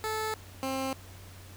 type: tone pair in turn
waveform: 15% pulse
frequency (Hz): 435.7 / 265.7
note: A4 / C4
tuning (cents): -17 / +27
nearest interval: major sixth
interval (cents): 856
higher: first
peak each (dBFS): -24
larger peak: neither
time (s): 0.04-0.34 / 0.63-0.93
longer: neither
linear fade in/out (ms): 0
effects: added 93 Hz sine -48 dBFS peak until 1.56 s + pink hiss -52 dBFS RMS until 1.56 s